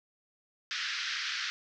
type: band-pass noise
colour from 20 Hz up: pink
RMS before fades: -35 dBFS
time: 0.71-1.5 s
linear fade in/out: 0 ms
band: 1400 to 5600 Hz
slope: 48 dB/octave
effects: none